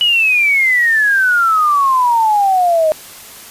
sine exponential sweep, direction down, 2960 to 614 Hz, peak -9 dBFS, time 0.01-2.92 s, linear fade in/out 0 ms, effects white hiss -35 dBFS RMS until 3.5 s + resampled to 32000 Hz

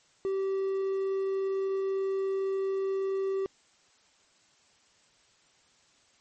triangle tone, 387.1 Hz, G4, 22 cents flat, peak -25 dBFS, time 0.25-3.46 s, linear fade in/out 0 ms, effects white hiss -64 dBFS RMS until 6.2 s + MP3 32 kbps

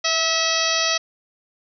harmonic tone with a mistuned harmonic, 647 Hz, E5, 32 cents flat, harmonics 1 / 2 / 3 / 4 / 5 / 6 / 7 / 8 / 9, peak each -27 / -27 / -27 / -27 / -27 / -27 / -27 / -27 / -27 dBFS, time 0.04-0.98 s, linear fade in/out 10 ms, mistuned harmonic 1, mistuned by +23 cents, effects none

